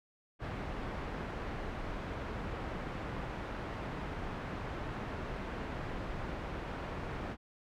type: low-pass noise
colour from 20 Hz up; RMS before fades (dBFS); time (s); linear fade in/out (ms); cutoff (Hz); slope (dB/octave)
pink; -40; 0.39-7.37; 50; 1800; 12
effects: none